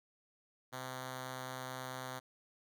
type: tone with notch filter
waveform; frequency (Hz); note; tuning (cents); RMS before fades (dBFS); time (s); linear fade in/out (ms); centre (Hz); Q
5% pulse; 129.2; C3; -21; -44; 0.72-2.2; 20; 340; 1.9
effects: none